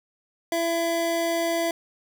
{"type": "tone pair together", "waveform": "square", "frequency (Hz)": [334.9, 670.3], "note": ["E4", "E5"], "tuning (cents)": [27, 29], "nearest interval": "octave", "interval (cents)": 1202, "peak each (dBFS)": [-28, -25], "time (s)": [0.52, 1.71], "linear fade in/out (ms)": 2, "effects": []}